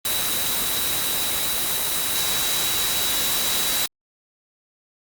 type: tone in noise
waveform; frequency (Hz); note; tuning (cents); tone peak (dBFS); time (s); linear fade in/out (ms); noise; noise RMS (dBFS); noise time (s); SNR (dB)
sine; 3900; B7; -23; -27; 0.05-3.86; 2; white; -23; 0.05-3.86; -7
effects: Opus 24 kbps